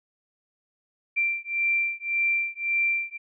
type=beating tone pair; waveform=sine; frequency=2357 / 2358.8 Hz; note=D7 / D7; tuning=+6 / +7 cents; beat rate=1.8 Hz; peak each=-26 dBFS; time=1.16-3.18 s; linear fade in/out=20 ms; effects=none